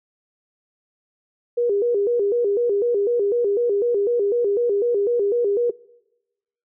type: tone with vibrato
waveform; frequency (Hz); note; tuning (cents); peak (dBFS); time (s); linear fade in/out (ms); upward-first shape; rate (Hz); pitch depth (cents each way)
sine; 439.5; A4; -2; -17; 1.57-5.71; 10; square; 4; 150
effects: noise-tail reverb RT60 1.0 s tail -24 dB re dry